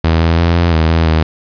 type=tone with pitch steps; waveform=sawtooth; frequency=81.5 / 82.7 / 84.7 / 85.6 / 80.2 / 82.1 / 79.6 Hz; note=E2 / E2 / E2 / F2 / E2 / E2 / D#2; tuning=-19 / +6 / +48 / -34 / -47 / -6 / +40 cents; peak=-5 dBFS; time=0.04-1.23 s; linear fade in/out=5 ms; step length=170 ms; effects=resampled to 11025 Hz + 7-bit